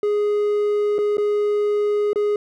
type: tone with dropouts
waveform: triangle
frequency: 415.3 Hz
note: G#4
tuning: in tune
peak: -15 dBFS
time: 0.03-2.36 s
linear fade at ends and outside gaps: 2 ms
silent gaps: 0.983-0.987 / 1.171-1.181 / 2.132-2.158 s
effects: none